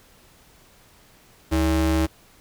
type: ring-modulated tone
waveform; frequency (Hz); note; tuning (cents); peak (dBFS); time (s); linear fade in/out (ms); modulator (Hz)
square; 123.47; B2; 0; -16; 1.51-2.07; 20; 197
effects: pink hiss -54 dBFS RMS until 2.4 s